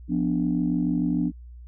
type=chord; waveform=sine; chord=B diminished; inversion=second; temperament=equal; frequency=174.61 / 246.9 / 293.7 Hz; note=F3 / B3 / D4; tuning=0 / 0 / 0 cents; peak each=-25 dBFS; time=0.08-1.32 s; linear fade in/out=50 ms; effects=tanh soft clip ceiling -13 dBFS + added 60 Hz sine -40 dBFS peak until 1.67 s